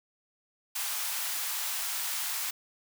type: high-pass noise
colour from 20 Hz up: white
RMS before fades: -33 dBFS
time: 0.75-2.51 s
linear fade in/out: 10 ms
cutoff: 760 Hz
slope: 24 dB/octave
effects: none